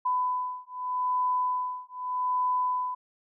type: beating tone pair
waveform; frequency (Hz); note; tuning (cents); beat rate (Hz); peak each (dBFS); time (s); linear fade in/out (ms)
sine; 1001 / 1001.82; B5 / B5; +23 / +24; 0.82; -29; 0.05-2.95; 10
effects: none

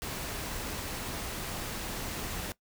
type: noise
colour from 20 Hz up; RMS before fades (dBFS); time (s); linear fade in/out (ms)
pink; -37; 0.02-2.52; 0
effects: noise-tail reverb RT60 0.1 s tail -19 dB re dry

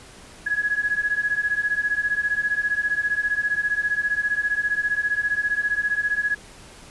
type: beating tone pair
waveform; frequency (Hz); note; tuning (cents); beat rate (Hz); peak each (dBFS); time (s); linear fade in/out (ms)
sine; 1669 / 1684; G#6 / G#6; +8 / +24; 15; -24 / -23; 0.46-6.35; 10
effects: pink hiss -45 dBFS RMS until 6.9 s + resampled to 24000 Hz

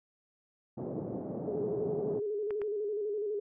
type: band-pass noise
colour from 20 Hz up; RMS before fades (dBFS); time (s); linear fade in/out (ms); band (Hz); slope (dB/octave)
pink; -38; 0.77-2.2; 10; 140 to 600; 24
type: tone with vibrato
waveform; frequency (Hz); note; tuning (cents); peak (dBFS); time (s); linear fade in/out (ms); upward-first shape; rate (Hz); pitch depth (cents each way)
sine; 417.2; G#4; +8; -31; 1.47-3.4; 10; square; 12; 53
type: clicks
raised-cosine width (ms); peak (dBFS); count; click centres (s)
0.5; -29 / -29; 2; 2.507 / 2.617
effects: none

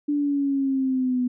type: linear sweep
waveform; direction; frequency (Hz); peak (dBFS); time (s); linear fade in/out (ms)
sine; down; 293.7 to 246.9; -20; 0.08-1.28; 10
effects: none

